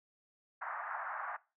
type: band-pass noise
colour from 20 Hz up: white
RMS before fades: -41 dBFS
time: 0.61-1.37 s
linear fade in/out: 10 ms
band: 700 to 1700 Hz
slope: 48 dB/octave
effects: noise-tail reverb RT60 0.3 s tail -20 dB re dry